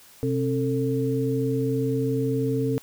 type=tone cluster; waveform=sine; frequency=128.9 / 267.8 / 446.2 Hz; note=C3 / C4 / A4; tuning=-26 / +40 / +24 cents; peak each=-26 dBFS; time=0.23-2.78 s; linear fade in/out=0 ms; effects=white hiss -51 dBFS RMS until 2.82 s